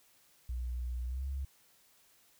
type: tone with pitch glide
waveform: sine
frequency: 61.1 to 67.79 Hz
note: B1 to C#2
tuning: -18 to -38 cents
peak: -34 dBFS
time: 0.49-1.45 s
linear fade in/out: 5 ms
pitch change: +180 cents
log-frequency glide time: 1.06-1.26 s
effects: white hiss -66 dBFS RMS until 2.39 s